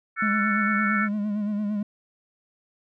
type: chord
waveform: sine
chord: F# minor seventh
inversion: third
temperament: equal with one note detuned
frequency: 1342.3 / 1480 / 1760 / 2217 Hz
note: E6 / F#6 / A6 / C#7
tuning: +31 / 0 / 0 / 0 cents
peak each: -26 / -29 / -28 / -29 dBFS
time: 0.16-1.09 s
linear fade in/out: 50 ms
type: tone with vibrato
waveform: triangle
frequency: 208.1 Hz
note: G#3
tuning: 4 cents sharp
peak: -22 dBFS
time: 0.22-1.83 s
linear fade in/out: 5 ms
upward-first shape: sine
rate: 8.8 Hz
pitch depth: 47 cents each way
effects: none